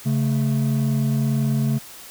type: tone pair together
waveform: triangle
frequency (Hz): 138.07 / 220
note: C#3 / A3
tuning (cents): -7 / 0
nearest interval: minor sixth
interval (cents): 807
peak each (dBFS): -17 / -20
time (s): 0.05-1.79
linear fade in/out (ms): 20
effects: tanh soft clip ceiling -9 dBFS + white hiss -41 dBFS RMS until 2.1 s